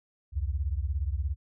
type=beating tone pair; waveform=sine; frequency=65.41 / 82.41 Hz; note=C2 / E2; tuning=0 / 0 cents; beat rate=17 Hz; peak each=-29 / -31 dBFS; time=0.32-1.36 s; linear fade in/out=50 ms; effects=none